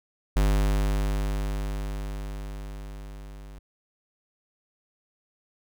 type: tone with level ramp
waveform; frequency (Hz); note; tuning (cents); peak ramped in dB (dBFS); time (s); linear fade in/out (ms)
square; 50; G1; +35; -19 to -42; 0.36-3.59; 5
effects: none